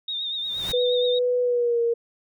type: tone with vibrato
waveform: sine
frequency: 3683 Hz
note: A#7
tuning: 22 cents flat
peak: -26 dBFS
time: 0.08-1.19 s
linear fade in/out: 5 ms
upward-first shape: triangle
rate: 8.5 Hz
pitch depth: 63 cents each way
type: noise with exponential growth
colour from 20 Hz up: pink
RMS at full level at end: -31 dBFS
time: 0.31-0.72 s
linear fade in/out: 1 ms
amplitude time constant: 89 ms
type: tone with pitch glide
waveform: sine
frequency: 493.9 to 467.5 Hz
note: B4 to A#4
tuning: 0 to +5 cents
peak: -19 dBFS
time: 0.73-1.94 s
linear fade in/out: 10 ms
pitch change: -95 cents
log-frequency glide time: 1.42-1.81 s
effects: none